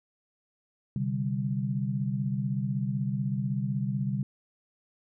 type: chord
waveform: sine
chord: C suspended second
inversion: none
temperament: equal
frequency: 130.81 / 146.83 / 196 Hz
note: C3 / D3 / G3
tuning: 0 / 0 / 0 cents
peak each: -30 / -33 / -31 dBFS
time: 0.96-4.23 s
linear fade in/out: 2 ms
effects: none